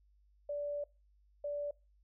sine tone bursts at uneven times, 581 Hz, D5, 19 cents flat, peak -35 dBFS, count 2, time 0.49-0.84 / 1.44-1.71 s, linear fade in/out 5 ms, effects noise-tail reverb RT60 0.3 s tail -24 dB re dry + added 50 Hz sine -65 dBFS peak until 2.03 s

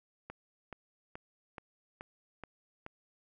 click train, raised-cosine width 0.5 ms, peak -28 dBFS, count 7, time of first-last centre 0.3-2.864 s, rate 2.34 Hz, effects none

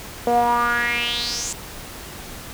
sawtooth tone with band-pass filter sweep, 238.5 Hz, A#3, 40 cents sharp, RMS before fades -21 dBFS, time 0.27-1.53 s, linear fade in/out 2 ms, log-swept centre 580 to 7700 Hz, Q 5.5, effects pink hiss -36 dBFS RMS until 2.53 s

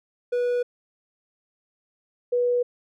triangle / sine tone pair in turn, 488.1 / 488.1 Hz, B4 / B4, -20 / -20 cents, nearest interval unison, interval 0 cents, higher neither, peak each -19 dBFS, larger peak neither, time 0.32-0.63 / 2.32-2.63 s, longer neither, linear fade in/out 10 ms, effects none

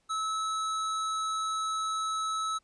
square tone, 1299 Hz, E6, 26 cents flat, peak -30 dBFS, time 0.09-2.59 s, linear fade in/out 20 ms, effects pink hiss -72 dBFS RMS until 2.63 s + resampled to 22050 Hz

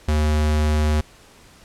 square tone, 76 Hz, D#2, 40 cents flat, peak -17 dBFS, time 0.08-1.01 s, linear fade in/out 5 ms, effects pink hiss -49 dBFS RMS until 1.64 s + low-pass 10000 Hz 12 dB/octave

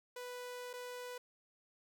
sawtooth tone with dropouts, 494.1 Hz, B4, 1 cent sharp, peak -40 dBFS, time 0.16-1.18 s, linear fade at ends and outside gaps 5 ms, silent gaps 0.732-0.736 s, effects none

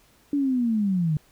sine linear sweep, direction down, 291.2 to 147.2 Hz, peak -20 dBFS, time 0.33-1.17 s, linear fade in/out 2 ms, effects pink hiss -59 dBFS RMS until 1.31 s

